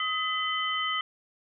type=tone cluster; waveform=sine; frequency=1263 / 2013 / 3066 Hz; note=D#6 / B6 / G7; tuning=+26 / +33 / -39 cents; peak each=-30 / -32 / -31 dBFS; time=0-1.01 s; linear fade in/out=2 ms; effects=none